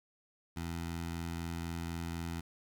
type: tone with notch filter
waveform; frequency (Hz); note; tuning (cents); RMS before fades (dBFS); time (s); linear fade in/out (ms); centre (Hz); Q
15% pulse; 84; E2; +33; -39; 0.56-2.41; 10; 500; 1.1
effects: 11-bit